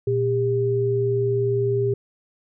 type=tone pair together; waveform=sine; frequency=119.18 / 400.3 Hz; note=A#2 / G4; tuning=+39 / +36 cents; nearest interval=octave + major sixth; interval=2097 cents; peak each=-23 / -20 dBFS; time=0.07-1.94 s; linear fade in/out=5 ms; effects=none